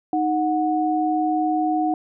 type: tone pair together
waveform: sine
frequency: 311.1 / 734.4 Hz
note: D#4 / F#5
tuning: 0 / -13 cents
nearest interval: octave + minor third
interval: 1487 cents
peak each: -21 dBFS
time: 0.13-1.94 s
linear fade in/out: 2 ms
effects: none